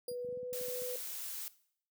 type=tone with pitch glide; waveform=sine; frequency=490.9 to 497.5 Hz; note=B4 to B4; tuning=-10 to +13 cents; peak=-37 dBFS; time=0.08-0.96 s; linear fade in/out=2 ms; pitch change=+23 cents; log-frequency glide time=0.29-0.37 s
type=tone with exponential decay; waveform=15% pulse; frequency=4827 Hz; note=D8; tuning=47 cents sharp; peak=-35 dBFS; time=0.08-0.2 s; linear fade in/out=5 ms; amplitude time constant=26 ms
type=clicks; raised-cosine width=5 ms; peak=-36 dBFS; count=10; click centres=0.115 / 0.247 / 0.288 / 0.326 / 0.373 / 0.43 / 0.527 / 0.612 / 0.683 / 0.819 s
type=noise; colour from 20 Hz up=blue; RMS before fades=-42 dBFS; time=0.53-1.48 s; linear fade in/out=0 ms
effects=noise-tail reverb RT60 0.6 s tail -18 dB re dry + high-pass 200 Hz 12 dB/octave